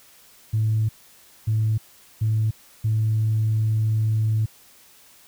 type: tone bursts at uneven times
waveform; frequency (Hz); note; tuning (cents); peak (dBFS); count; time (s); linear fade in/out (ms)
sine; 109.4; A2; -9; -17; 4; 0.53-0.89 / 1.47-1.78 / 2.21-2.51 / 2.84-4.46; 10
effects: tanh soft clip ceiling -14 dBFS + white hiss -52 dBFS RMS until 5.27 s